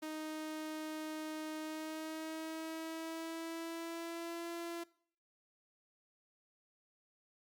sawtooth tone with pitch glide, 311.1 to 339.3 Hz, D#4 to F4, 0 to -50 cents, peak -37 dBFS, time 0.02-4.84 s, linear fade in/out 10 ms, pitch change +150 cents, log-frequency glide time 1.59-4.51 s, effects noise-tail reverb RT60 0.6 s tail -22 dB re dry + Opus 48 kbps

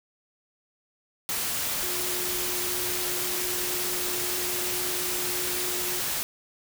sine tone in noise, 360 Hz, F#4, 47 cents flat, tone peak -36 dBFS, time 1.83-6 s, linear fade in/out 0 ms, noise white, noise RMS -29 dBFS, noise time 1.29-6.23 s, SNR -10 dB, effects none

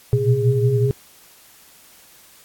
sine tone cluster, 117 / 123 / 128.3 / 411 Hz, A#2 / B2 / C3 / G#4, +7 / -7 / -34 / -18 cents, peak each -20 dBFS, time 0.13-0.91 s, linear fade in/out 0 ms, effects white hiss -49 dBFS RMS until 2.44 s + AAC 64 kbps

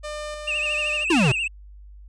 sawtooth tone with tremolo, 600 Hz, D5, 37 cents sharp, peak -26 dBFS, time 0.03-1.05 s, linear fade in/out 20 ms, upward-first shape square, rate 1.6 Hz, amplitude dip 30%
triangle tone with vibrato, 2661 Hz, E7, 16 cents sharp, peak -21 dBFS, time 0.47-1.48 s, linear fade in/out 10 ms, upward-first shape triangle, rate 13 Hz, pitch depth 120 cents each way
square exponential sweep, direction down, 368.4 to 116.7 Hz, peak -17 dBFS, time 1.1-1.32 s, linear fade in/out 5 ms
effects added 50 Hz sine -41 dBFS peak until 2.08 s + resampled to 22050 Hz

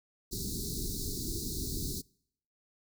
pink band-stop noise, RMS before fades -36 dBFS, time 0.31-2.02 s, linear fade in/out 20 ms, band 420 to 3900 Hz, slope 96 dB/octave, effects noise-tail reverb RT60 0.7 s tail -26 dB re dry

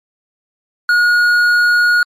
triangle tone with hard clipping, 1444 Hz, F#6, 43 cents flat, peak -10 dBFS, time 0.89-2.03 s, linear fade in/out 2 ms, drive 9 dB, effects MP3 64 kbps

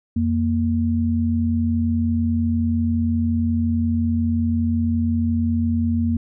sine tone pair together, 87.31 / 232.9 Hz, F2 / A#3, 0 / -1 cents, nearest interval octave + perfect fourth, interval 1699 cents, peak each -21 / -19 dBFS, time 0.16-6.17 s, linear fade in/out 5 ms, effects none

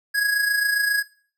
square tone with amplitude modulation, 1661.2 Hz, G#6, in tune, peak -17 dBFS, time 0.14-1.03 s, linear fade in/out 20 ms, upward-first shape sine, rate 27.4 Hz, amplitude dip 50%, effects noise-tail reverb RT60 0.5 s tail -21 dB re dry

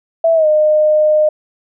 sine tone with pitch glide, 659.3 to 611.6 Hz, E5 to D#5, 0 to -30 cents, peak -8 dBFS, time 0.24-1.29 s, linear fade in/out 5 ms, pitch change -130 cents, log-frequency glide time 0.34-0.47 s, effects none

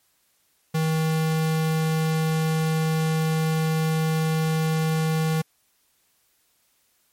square tone, 159 Hz, D#3, 38 cents sharp, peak -21 dBFS, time 0.74-5.42 s, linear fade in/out 10 ms, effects white hiss -66 dBFS RMS until 7.12 s + MP3 64 kbps

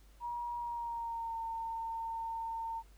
sine tone with pitch glide, 954 to 909.3 Hz, A#5 to A#5, +40 to -43 cents, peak -36 dBFS, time 0.2-2.83 s, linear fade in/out 50 ms, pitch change -83 cents, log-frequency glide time 0.58-1.38 s, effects added 50 Hz sine -57 dBFS peak until 2.97 s + pink hiss -67 dBFS RMS until 2.97 s

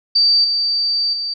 sine tone with level steps, 4636 Hz, D8, 23 cents flat, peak -10 / -15 / -20 dBFS, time 0.15-1.34 s, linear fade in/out 10 ms, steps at 0.44 / 1.13 s, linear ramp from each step 5 ms, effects none

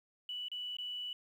sine tone with dropouts, 2960 Hz, F#7, in tune, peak -38 dBFS, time 0.29-1.13 s, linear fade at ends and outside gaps 2 ms, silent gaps 0.484-0.516 / 0.768-0.785 s, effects 11-bit

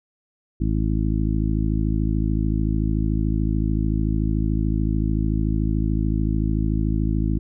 harmonic tone, 53.6 Hz, A1, 45 cents flat, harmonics 1 / 2 / 3 / 4 / 5 / 6, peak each -22 / -25 / -27 / -28 / -29 / -30 dBFS, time 0.6-7.39 s, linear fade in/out 10 ms, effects none

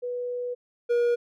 sine / triangle tone pair in turn, 490.8 / 477.9 Hz, B4 / A#4, -11 / +43 cents, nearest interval unison, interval 46 cents, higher first, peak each -28 / -18 dBFS, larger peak second, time 0.02-0.55 / 0.89-1.16 s, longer first, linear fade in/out 20 ms, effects none

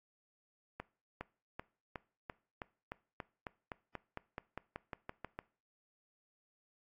accelerating click train, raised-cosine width 0.5 ms, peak -26 dBFS, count 19, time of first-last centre 0.8-5.39 s, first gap 410 ms, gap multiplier 0.94, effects noise-tail reverb RT60 0.4 s tail -21 dB re dry + AAC 48 kbps

